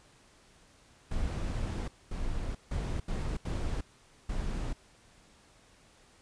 brown noise bursts at uneven times, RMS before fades -33 dBFS, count 6, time 1.11-1.88 / 2.11-2.55 / 2.71-3 / 3.08-3.37 / 3.45-3.81 / 4.29-4.73 s, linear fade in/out 5 ms, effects pink hiss -61 dBFS RMS until 6.21 s + resampled to 22050 Hz

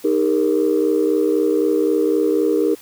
sine chord, Eb major, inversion none, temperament equal with one note detuned, 311.1 / 402.3 / 466.2 Hz, Eb4 / G4 / Bb4, 0 / +45 / 0 cents, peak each -18 dBFS, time 0.04-2.75 s, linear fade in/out 10 ms, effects tanh soft clip ceiling -7 dBFS + white hiss -44 dBFS RMS until 2.81 s

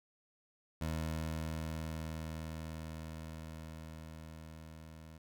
20% pulse tone with level ramp, 79.7 Hz, D#2, 42 cents sharp, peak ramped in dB -30 to -46 dBFS, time 0.81-5.18 s, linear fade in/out 5 ms, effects none

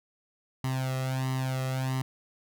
sawtooth tone with flanger, 130.81 Hz, C3, in tune, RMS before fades -30 dBFS, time 0.64-2.02 s, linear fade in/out 2 ms, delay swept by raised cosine 1 to 1.56 ms, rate 1.5 Hz, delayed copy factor +0.85, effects none

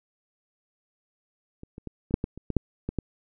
clicks, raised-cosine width 3 ms, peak -28 / -27 / -22 / -26 / -6 / -15 / -27 / -16 / -8 / -16 / -14 dBFS, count 11, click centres 1.634 / 1.781 / 1.873 / 2.109 / 2.141 / 2.241 / 2.376 / 2.503 / 2.567 / 2.89 / 2.987 s, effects none

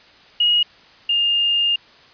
sine tone pair in turn, 2885 / 2819 Hz, F#7 / F7, -44 / +16 cents, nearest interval unison, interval 40 cents, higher first, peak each -13 / -15 dBFS, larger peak first, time 0.4-0.63 / 1.09-1.76 s, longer second, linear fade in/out 5 ms, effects white hiss -48 dBFS RMS until 2.13 s + resampled to 11025 Hz

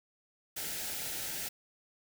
white band-stop noise, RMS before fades -38 dBFS, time 0.56-1.49 s, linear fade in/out 10 ms, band 920 to 1300 Hz, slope 96 dB/octave, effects none

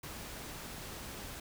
pink noise, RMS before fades -45 dBFS, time 0.03-1.4 s, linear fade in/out 5 ms, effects none

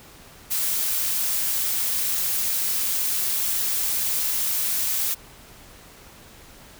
blue noise, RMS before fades -24 dBFS, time 0.5-5.15 s, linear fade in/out 20 ms, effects pink hiss -47 dBFS RMS until 6.79 s

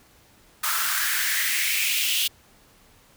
white noise with high-pass filter sweep, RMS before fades -24 dBFS, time 0.63-2.28 s, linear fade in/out 10 ms, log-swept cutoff 1200 to 3100 Hz, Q 4.4, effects pink hiss -56 dBFS RMS until 3.16 s

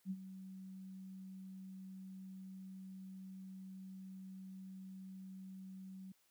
sine tone with ADSR envelope, 189.6 Hz, F#3, 43 cents sharp, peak -36 dBFS, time 0.05-6.12 s, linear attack 55 ms, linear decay 51 ms, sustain -12 dB, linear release 4 ms, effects white hiss -75 dBFS RMS until 6.3 s + high-pass 100 Hz 12 dB/octave

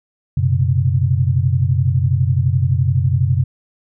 sine chord, F# suspended fourth, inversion none, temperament equal with one note detuned, 92.5 / 123.47 / 135.35 Hz, F#2 / B2 / C#3, 0 / 0 / -41 cents, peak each -17 dBFS, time 0.37-3.44 s, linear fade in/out 5 ms, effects none

